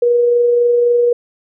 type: tone with amplitude modulation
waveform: sine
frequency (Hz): 480.1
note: B4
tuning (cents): -49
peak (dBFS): -8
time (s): 0.02-1.13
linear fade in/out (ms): 5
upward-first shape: sine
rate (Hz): 23.8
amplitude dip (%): 25
effects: none